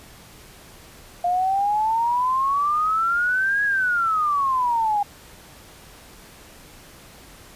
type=exponential two-way sweep; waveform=sine; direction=up then down; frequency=699 to 1671 to 805 Hz; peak=-18 dBFS; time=1.24-5.03 s; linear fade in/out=5 ms; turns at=3.64 s; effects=pink hiss -46 dBFS RMS until 7.55 s + resampled to 32000 Hz